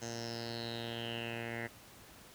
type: tone with low-pass filter sweep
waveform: 10% pulse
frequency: 116.54 Hz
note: A#2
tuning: in tune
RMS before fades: -41 dBFS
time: 0.01-1.68 s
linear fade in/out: 20 ms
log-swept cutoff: 6400 to 2000 Hz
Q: 7.3
effects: pink hiss -56 dBFS RMS until 2.34 s + high-pass 60 Hz 12 dB/octave